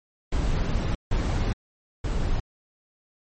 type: noise bursts at uneven times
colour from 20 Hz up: brown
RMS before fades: -24 dBFS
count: 3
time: 0.32-0.95 / 1.11-1.53 / 2.04-2.4 s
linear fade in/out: 5 ms
effects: MP3 32 kbps